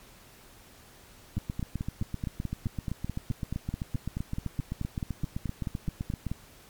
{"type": "two click trains", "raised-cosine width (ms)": 5, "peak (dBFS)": [-19, -19], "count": [39, 24], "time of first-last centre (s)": [[1.37, 6.267], [1.38, 6.316]], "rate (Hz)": [7.76, 4.66], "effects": ["pink hiss -54 dBFS RMS until 6.69 s", "MP3 96 kbps"]}